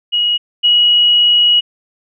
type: tone pair in turn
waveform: sine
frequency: 2899 / 2909 Hz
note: F#7 / F#7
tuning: -36 / -30 cents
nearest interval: unison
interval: 6 cents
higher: second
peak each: -11 / -7 dBFS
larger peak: second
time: 0.12-0.38 / 0.63-1.61 s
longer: second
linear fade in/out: 20 ms
effects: none